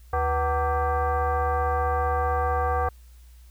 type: tone with frequency modulation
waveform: sine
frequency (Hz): 338.6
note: E4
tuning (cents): +46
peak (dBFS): -21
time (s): 0.13-2.89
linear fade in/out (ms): 5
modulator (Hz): 414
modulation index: 2.3
effects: added 60 Hz sine -46 dBFS peak until 3.5 s + white hiss -61 dBFS RMS until 3.5 s